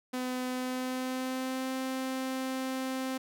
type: tone with pitch glide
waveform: sawtooth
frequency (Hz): 253.1 to 261.6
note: B3 to C4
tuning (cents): +43 to 0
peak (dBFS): -28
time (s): 0.13-3.18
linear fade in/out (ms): 10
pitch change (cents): +57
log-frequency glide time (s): 0.48-1.73
effects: none